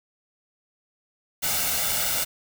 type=noise with comb filter; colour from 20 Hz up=white; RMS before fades=-25 dBFS; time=1.42-2.25 s; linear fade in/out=20 ms; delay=1.4 ms; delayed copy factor=+0.6; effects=none